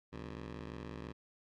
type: ring-modulated tone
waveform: 15% pulse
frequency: 108.6 Hz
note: A2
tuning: 22 cents flat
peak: -34 dBFS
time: 0.12-1.13 s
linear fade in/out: 20 ms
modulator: 31.3 Hz
effects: low-pass 4000 Hz 12 dB/octave